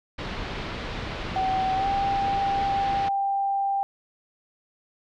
pink low-pass noise, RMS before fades -33 dBFS, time 0.18-3.09 s, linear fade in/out 10 ms, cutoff 4100 Hz, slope 24 dB/octave
sine tone with pitch glide, 760 to 790.9 Hz, F#5 to G5, +46 to +15 cents, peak -22 dBFS, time 1.36-3.83 s, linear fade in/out 0 ms, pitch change +69 cents, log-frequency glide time 1.75-1.88 s
effects none

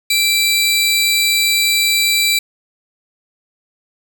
sawtooth tone pair together, 2349 / 3951 Hz, D7 / B7, 0 / 0 cents, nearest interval major sixth, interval 900 cents, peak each -12 dBFS, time 0.1-2.39 s, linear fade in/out 5 ms, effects none

